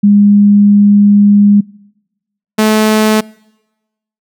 sine / sawtooth tone pair in turn, 204.1 / 216.2 Hz, G#3 / A3, -30 / -30 cents, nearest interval minor second, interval 100 cents, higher second, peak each -3 dBFS, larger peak neither, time 0.03-1.61 / 2.58-3.21 s, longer first, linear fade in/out 10 ms, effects noise-tail reverb RT60 1.0 s tail -25 dB re dry

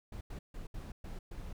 brown noise bursts at uneven times, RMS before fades -43 dBFS, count 6, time 0.12-0.21 / 0.3-0.39 / 0.54-0.67 / 0.74-0.92 / 1.04-1.19 / 1.31-1.53 s, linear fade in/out 5 ms, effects none

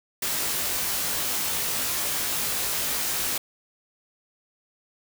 white noise with comb filter, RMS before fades -27 dBFS, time 0.22-3.38 s, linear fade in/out 5 ms, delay 19 ms, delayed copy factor +0.9, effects none

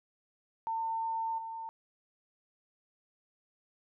sine tone with level steps, 902 Hz, A5, 43 cents sharp, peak -31 / -38 dBFS, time 0.67-1.69 s, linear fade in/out 0 ms, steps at 1.38 s, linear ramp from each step 5 ms, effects none

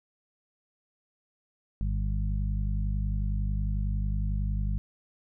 harmonic tone with a mistuned harmonic, 51 Hz, G#1, 31 cents flat, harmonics 1 / 2 / 3 / 4, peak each -27 / -33 / -37 / -39 dBFS, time 1.81-4.78 s, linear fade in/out 0 ms, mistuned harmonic 4, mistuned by -30 cents, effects none

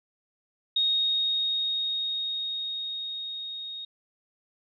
sine tone with level ramp, 3732 Hz, A#7, 1 cent sharp, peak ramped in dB -21 to -35 dBFS, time 0.76-3.85 s, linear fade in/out 5 ms, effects none

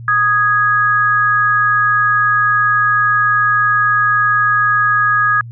sine tone pair together, 1243 / 1661.2 Hz, D#6 / G#6, -2 / 0 cents, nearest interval perfect fourth, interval 502 cents, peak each -13 dBFS, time 0.08-5.41 s, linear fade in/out 2 ms, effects added 117 Hz sine -28 dBFS peak until 5.51 s

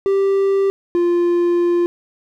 triangle tone pair in turn, 392 / 347.9 Hz, G4 / F4, 0 / -7 cents, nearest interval major second, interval 207 cents, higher first, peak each -11 dBFS, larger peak neither, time 0.06-0.7 / 0.95-1.86 s, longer second, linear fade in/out 0 ms, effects none

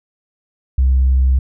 sine tone with vibrato, 65.3 Hz, C2, 3 cents flat, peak -8 dBFS, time 0.78-1.39 s, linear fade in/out 5 ms, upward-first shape sine, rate 18 Hz, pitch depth 9 cents each way, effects tanh soft clip ceiling -7 dBFS

